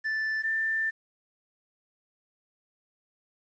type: tone pair in turn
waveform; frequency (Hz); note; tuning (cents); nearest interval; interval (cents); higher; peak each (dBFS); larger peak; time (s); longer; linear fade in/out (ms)
triangle / sine; 1760 / 1780.5; A6 / A6; 0 / +20; unison; 20; second; -25; neither; 0.04-0.43 / 0.43-0.91; second; 20
effects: resampled to 16000 Hz + 10-bit